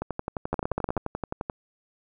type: two click trains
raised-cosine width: 1 ms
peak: -15 / -12 dBFS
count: 18 / 8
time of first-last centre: 0.02-1.498 / 0.53-0.968 s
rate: 11.5 / 16 Hz
effects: none